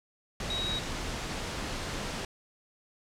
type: tone in noise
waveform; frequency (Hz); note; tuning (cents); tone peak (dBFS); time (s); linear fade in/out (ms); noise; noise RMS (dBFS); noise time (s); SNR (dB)
sine; 3816; A#7; +40; -31; 0.5-0.79; 2; pink; -35; 0.4-2.25; +1
effects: low-pass 7000 Hz 12 dB/octave